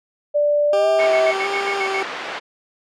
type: tone with pitch glide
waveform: sine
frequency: 587.3 to 644.2 Hz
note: D5 to E5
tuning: 0 to -40 cents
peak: -14 dBFS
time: 0.34-1.32 s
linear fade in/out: 20 ms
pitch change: +160 cents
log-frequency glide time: 0.69-0.89 s
type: tone with vibrato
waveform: 20% pulse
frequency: 392 Hz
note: G4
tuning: in tune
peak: -17 dBFS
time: 0.73-2.03 s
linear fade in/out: 2 ms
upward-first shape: square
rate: 1.4 Hz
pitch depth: 20 cents each way
type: band-pass noise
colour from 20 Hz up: white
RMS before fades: -29 dBFS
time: 0.98-2.4 s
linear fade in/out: 20 ms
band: 370 to 2100 Hz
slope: 12 dB/octave
type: tone bursts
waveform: sine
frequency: 2200 Hz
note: C#7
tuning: 14 cents flat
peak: -22 dBFS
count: 8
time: 0.99-2.013 s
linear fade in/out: 10 ms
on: 78 ms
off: 57 ms
effects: low-pass 6000 Hz 12 dB/octave